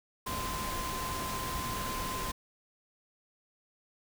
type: tone in noise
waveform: sine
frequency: 1036 Hz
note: C6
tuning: 17 cents flat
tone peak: -37 dBFS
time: 0.26-2.32 s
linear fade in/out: 10 ms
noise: pink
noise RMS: -37 dBFS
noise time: 0.26-2.32 s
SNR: -3 dB
effects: none